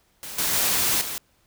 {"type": "noise with level steps", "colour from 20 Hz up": "white", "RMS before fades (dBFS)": [-36, -24, -22, -31], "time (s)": [0.23, 1.18], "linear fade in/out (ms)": 0, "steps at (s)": [0.38, 0.53, 1.01], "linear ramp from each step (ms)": 5, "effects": ["pink hiss -64 dBFS RMS until 1.46 s"]}